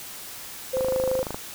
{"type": "tone", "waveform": "sine", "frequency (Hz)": 520, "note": "C5", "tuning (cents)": -11, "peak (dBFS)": -22, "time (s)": [0.73, 1.23], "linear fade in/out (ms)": 10}
{"type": "click train", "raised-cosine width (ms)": 1, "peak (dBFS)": -16, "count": 16, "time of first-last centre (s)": [0.77, 1.345], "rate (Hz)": 26.1}
{"effects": ["white hiss -39 dBFS RMS until 1.54 s"]}